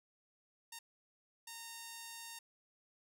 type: tone bursts at uneven times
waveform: 5% pulse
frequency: 921 Hz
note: A#5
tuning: 21 cents flat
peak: -35 dBFS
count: 2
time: 0.72-0.79 / 1.47-2.39 s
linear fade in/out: 5 ms
effects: none